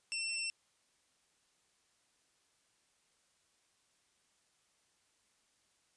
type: tone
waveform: 20% pulse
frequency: 2696 Hz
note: E7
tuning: 38 cents sharp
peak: -31 dBFS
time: 0.12-0.5 s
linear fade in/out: 0 ms
effects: white hiss -74 dBFS RMS until 5.96 s + resampled to 22050 Hz